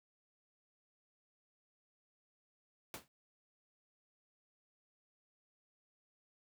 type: noise with exponential decay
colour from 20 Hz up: pink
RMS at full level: -41 dBFS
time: 2.94-3.08 s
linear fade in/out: 1 ms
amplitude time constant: 30 ms
effects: high-pass 100 Hz 12 dB/octave